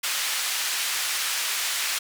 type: band-pass noise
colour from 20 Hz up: pink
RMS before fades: -27 dBFS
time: 0.03-1.99 s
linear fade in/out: 10 ms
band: 1800 to 13000 Hz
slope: 12 dB/octave
effects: none